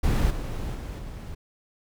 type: noise with level steps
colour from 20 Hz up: brown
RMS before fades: -22 / -31 / -34 / -37 dBFS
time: 0.03-1.35 s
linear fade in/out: 10 ms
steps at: 0.3 / 0.74 / 0.98 s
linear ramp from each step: 10 ms
effects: none